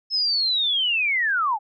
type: linear sweep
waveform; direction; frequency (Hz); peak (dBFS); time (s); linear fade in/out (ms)
sine; down; 5240 to 786; -19; 0.1-1.59; 50
effects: none